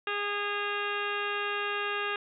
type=harmonic tone with a mistuned harmonic; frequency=410 Hz; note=G#4; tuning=22 cents flat; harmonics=1 / 2 / 3 / 4 / 5 / 6 / 7 / 8 / 9; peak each=-36 / -41 / -35 / -35 / -42 / -41 / -37 / -44 / -46 dBFS; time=0.07-2.16 s; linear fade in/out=2 ms; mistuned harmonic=7; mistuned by=-60 cents; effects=none